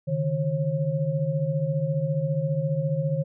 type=tone cluster; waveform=sine; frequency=140.8 / 155.5 / 541 Hz; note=C#3 / D#3 / C#5; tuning=+27 / -1 / -42 cents; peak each=-28 / -25 / -29 dBFS; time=0.07-3.24 s; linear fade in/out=20 ms; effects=none